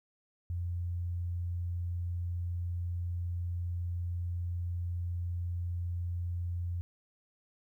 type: tone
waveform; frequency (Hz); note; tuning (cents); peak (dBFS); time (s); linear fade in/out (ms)
sine; 87.31; F2; 0; -32; 0.5-6.81; 0
effects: 12-bit